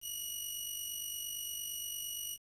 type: tone with amplitude modulation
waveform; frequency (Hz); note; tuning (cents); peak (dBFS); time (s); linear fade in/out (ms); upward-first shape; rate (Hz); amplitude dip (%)
10% pulse; 2912; F#7; -28; -28; 0.01-2.38; 50; sine; 48.7; 45
effects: resampled to 32000 Hz + 9-bit